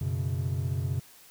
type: chord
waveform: triangle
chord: F# suspended fourth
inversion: none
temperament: just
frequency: 92.5 / 123.33 / 138.75 Hz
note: F#2 / B2 / C#3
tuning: 0 / -2 / +2 cents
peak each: -29 / -30 / -30 dBFS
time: 0.01-1 s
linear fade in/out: 5 ms
effects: white hiss -54 dBFS RMS until 1.3 s